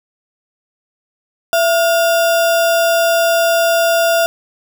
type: tone with sample-and-hold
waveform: sine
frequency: 670 Hz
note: E5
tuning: 28 cents sharp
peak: -10 dBFS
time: 1.53-4.26 s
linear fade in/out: 0 ms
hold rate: 2100 Hz
effects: none